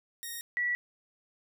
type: tone pair in turn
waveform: 5% pulse / sine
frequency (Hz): 1864.7 / 1946.1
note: A#6 / B6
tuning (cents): 0 / -26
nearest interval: minor second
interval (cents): 74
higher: second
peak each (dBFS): -27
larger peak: neither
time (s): 0.23-0.41 / 0.57-0.75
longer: neither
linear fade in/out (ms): 0
effects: none